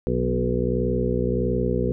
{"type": "harmonic tone with a mistuned harmonic", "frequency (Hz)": 61.5, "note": "B1", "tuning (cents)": -7, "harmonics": [1, 2, 3, 4, 6, 7, 8], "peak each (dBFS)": [-28, -28, -28, -28, -28, -28, -28], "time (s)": [0.07, 1.92], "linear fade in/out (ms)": 0, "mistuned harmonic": 2, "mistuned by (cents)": 25, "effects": []}